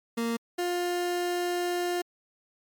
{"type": "tone pair in turn", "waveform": "30% pulse", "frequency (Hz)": [231.7, 353], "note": ["A#3", "F4"], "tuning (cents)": [-10, 19], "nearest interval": "perfect fifth", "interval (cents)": 729, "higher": "second", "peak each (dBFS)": -24, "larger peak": "neither", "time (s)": [[0.17, 0.37], [0.58, 2.02]], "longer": "second", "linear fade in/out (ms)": 10, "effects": ["MP3 96 kbps"]}